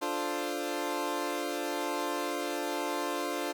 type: chord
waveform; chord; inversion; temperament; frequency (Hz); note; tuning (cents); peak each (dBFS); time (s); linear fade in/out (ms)
20% pulse; D minor seventh; none; equal; 293.7 / 349.2 / 440 / 523.3; D4 / F4 / A4 / C5; 0 / 0 / 0 / 0; -31 / -31 / -34 / -33; 0.01-3.53; 20
effects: none

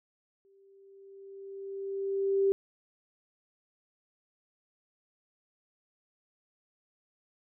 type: tone with exponential growth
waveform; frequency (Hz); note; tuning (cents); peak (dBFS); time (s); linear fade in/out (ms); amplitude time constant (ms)
sine; 392; G4; 0; -21; 0.45-2.52; 0; 450
effects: none

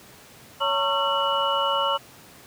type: tone cluster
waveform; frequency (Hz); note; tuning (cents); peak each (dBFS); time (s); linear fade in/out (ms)
sine; 560 / 912 / 1102 / 1355 / 2939; C#5 / A#5 / C#6 / E6 / F#7; +18 / -38 / -11 / +47 / -12; -27; 0.6-1.98; 20
effects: pink hiss -48 dBFS RMS until 2.46 s + high-pass 100 Hz 12 dB/octave

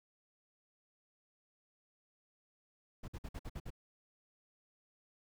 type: noise bursts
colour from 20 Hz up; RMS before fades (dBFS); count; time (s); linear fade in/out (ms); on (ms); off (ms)
brown; -43; 7; 3.03-3.705; 10; 51; 53
effects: none

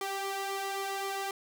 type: tone with flanger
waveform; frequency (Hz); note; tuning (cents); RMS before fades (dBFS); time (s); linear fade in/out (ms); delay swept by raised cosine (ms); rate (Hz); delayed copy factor
sawtooth; 392; G4; 0; -35; 0.01-1.31; 2; 0.91 to 1.55; 3.8; +0.7
effects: none

